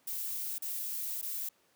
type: noise with dropouts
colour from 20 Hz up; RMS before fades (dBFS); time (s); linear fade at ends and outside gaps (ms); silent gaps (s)
violet; -37; 0.07-1.49; 5; 0.583-0.621 / 1.215-1.226
effects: pink hiss -69 dBFS RMS until 1.75 s + high-pass 200 Hz 12 dB/octave